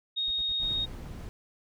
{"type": "tone", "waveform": "sine", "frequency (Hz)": 3729, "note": "A#7", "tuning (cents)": 0, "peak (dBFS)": -27, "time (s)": [0.16, 0.86], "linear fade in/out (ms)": 20}
{"type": "noise bursts", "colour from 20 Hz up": "brown", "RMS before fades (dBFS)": -46, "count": 7, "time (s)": [0.27, 0.961], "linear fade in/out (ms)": 5, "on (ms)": 43, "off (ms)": 65}
{"type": "noise", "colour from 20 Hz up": "brown", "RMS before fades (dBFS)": -40, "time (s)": [0.63, 1.29], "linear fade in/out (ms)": 0}
{"effects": []}